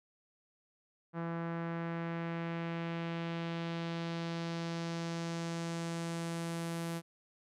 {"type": "tone with low-pass filter sweep", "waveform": "sawtooth", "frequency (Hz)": 167.5, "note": "E3", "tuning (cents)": 28, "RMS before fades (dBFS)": -38, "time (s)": [1.13, 7.02], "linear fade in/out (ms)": 50, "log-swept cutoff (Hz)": [1400, 12000], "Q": 1.4, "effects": []}